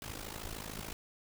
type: noise with amplitude modulation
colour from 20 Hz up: pink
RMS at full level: -40 dBFS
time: 0.02-0.93 s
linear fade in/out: 0 ms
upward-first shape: sine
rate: 53.4 Hz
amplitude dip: 80%
effects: none